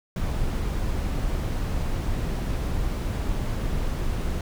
brown noise, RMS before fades -26 dBFS, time 0.16-4.41 s, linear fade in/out 2 ms, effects none

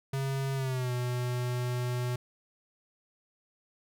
square tone with pitch glide, 135.6 to 123.63 Hz, C#3 to B2, -38 to +2 cents, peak -30 dBFS, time 0.13-2.16 s, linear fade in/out 5 ms, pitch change -160 cents, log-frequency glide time 0.55-0.92 s, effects none

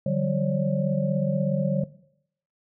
sine tone cluster, 147.5 / 175.8 / 192 / 543 / 580 Hz, D3 / F3 / G3 / C#5 / D5, +8 / +12 / -36 / -36 / -22 cents, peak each -26 / -32 / -27 / -27 / -33 dBFS, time 0.06-1.84 s, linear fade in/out 5 ms, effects noise-tail reverb RT60 0.7 s tail -18 dB re dry

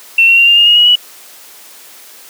sine tone with pitch steps, 2700 / 2733 / 2766 / 2800 / 2834 / 2869 / 2904 / 2939 Hz, E7 / F7 / F7 / F7 / F7 / F7 / F#7 / F#7, +41 / -38 / -17 / +4 / +25 / +46 / -33 / -12 cents, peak -4 dBFS, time 0.18-0.956 s, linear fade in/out 5 ms, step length 97 ms, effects white hiss -37 dBFS RMS until 2.29 s + high-pass 300 Hz 12 dB/octave

